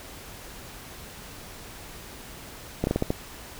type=slowing click train; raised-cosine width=2 ms; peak=-10 dBFS; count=6; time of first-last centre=2.84-3.105 s; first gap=31 ms; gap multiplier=1.27; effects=pink hiss -43 dBFS RMS until 3.59 s